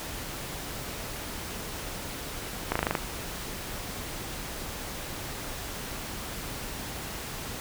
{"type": "slowing click train", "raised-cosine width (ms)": 0.5, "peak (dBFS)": -10, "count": 7, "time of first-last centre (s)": [2.72, 2.952], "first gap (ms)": 35, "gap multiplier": 1.04, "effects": ["pink hiss -37 dBFS RMS until 7.6 s"]}